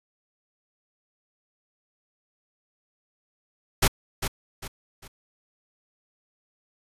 pink noise with echo, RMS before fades -18 dBFS, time 3.82-3.88 s, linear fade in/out 10 ms, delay 400 ms, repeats 3, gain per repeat -9 dB, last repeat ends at 5.08 s, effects resampled to 32000 Hz

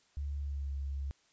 sine tone with pitch glide, 71.3 to 69.23 Hz, C#2 to C#2, +49 to -2 cents, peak -34 dBFS, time 0.17-1.11 s, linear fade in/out 0 ms, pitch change -51 cents, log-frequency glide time 0.4-0.72 s, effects white hiss -69 dBFS RMS until 1.32 s + resampled to 16000 Hz

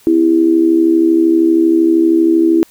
sine tone with amplitude modulation, 330 Hz, E4, 2 cents sharp, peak -4 dBFS, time 0.07-2.63 s, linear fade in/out 0 ms, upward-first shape sine, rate 72.8 Hz, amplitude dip 70%, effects white hiss -47 dBFS RMS until 2.7 s

